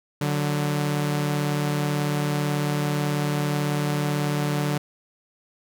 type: tone pair together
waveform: sawtooth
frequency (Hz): 146.9 / 185.08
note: D3 / F#3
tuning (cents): +1 / +1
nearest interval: major third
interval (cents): 400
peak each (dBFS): -19 / -26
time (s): 0.21-4.78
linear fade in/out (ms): 5
effects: none